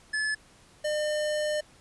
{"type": "tone pair in turn", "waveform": "square", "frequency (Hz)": [1724, 603.9], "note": ["A6", "D5"], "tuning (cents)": [-36, 48], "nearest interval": "octave + tritone", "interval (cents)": 1816, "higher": "first", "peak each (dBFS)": -27, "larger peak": "neither", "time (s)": [[0.13, 0.35], [0.84, 1.61]], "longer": "second", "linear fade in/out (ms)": 10, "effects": ["pink hiss -57 dBFS RMS until 1.8 s", "resampled to 24000 Hz"]}